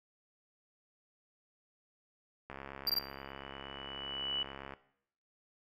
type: click train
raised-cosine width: 0.5 ms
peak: -29 dBFS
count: 154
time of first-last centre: 2.5-4.737 s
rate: 68.4 Hz
type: tone bursts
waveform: square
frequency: 4724 Hz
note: D8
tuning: 9 cents sharp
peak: -29 dBFS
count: 3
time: 2.87-2.988 s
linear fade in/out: 2 ms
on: 26 ms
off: 20 ms
type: tone with exponential growth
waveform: sine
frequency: 2960 Hz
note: F#7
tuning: in tune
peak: -31 dBFS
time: 2.91-4.43 s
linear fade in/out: 5 ms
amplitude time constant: 330 ms
effects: noise-tail reverb RT60 0.7 s tail -17 dB re dry